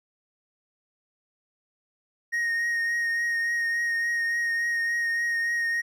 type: tone with vibrato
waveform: triangle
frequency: 1864.7 Hz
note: A#6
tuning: in tune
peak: -22 dBFS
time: 2.32-5.82 s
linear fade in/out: 20 ms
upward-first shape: triangle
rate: 3.5 Hz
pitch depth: 21 cents each way
effects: none